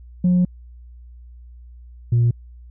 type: tone pair in turn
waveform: sine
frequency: 179.6 / 118.7 Hz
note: F3 / A#2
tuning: +49 / +32 cents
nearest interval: perfect fifth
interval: 717 cents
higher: first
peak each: -11 dBFS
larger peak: neither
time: 0.24-0.45 / 2.12-2.31 s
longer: first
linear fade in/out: 5 ms
effects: tanh soft clip ceiling -11 dBFS + added 60 Hz sine -39 dBFS peak until 2.7 s